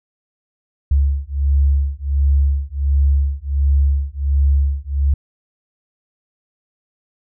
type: beating tone pair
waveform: sine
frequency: 69.3 / 70.7 Hz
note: C#2 / C#2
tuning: 0 / +35 cents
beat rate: 1.4 Hz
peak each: -16 dBFS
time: 0.91-5.14 s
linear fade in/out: 5 ms
effects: none